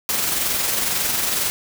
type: noise with amplitude modulation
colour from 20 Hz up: white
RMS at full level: -20 dBFS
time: 0.09-1.5 s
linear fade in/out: 0 ms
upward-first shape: sine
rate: 22 Hz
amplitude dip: 35%
effects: none